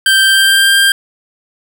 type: tone with pitch glide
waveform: 25% pulse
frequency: 1568 to 1590.8 Hz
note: G6 to G6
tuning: 0 to +25 cents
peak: -3 dBFS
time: 0.06-0.92 s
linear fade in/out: 2 ms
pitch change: +25 cents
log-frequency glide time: 0.23-0.77 s
effects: none